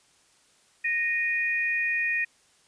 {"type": "tone pair together", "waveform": "sine", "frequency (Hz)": [1862, 2459], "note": ["A#6", "D#7"], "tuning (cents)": [-2, -21], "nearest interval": "perfect fourth", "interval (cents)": 481, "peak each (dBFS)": [-26, -27], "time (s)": [0.84, 2.25], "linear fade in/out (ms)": 10, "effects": ["white hiss -62 dBFS RMS until 2.67 s", "resampled to 22050 Hz"]}